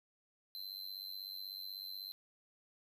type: tone with amplitude modulation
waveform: square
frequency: 4094 Hz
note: C8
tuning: 38 cents flat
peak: -40 dBFS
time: 0.55-2.12 s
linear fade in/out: 0 ms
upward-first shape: sine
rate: 96.2 Hz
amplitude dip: 95%
effects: 12-bit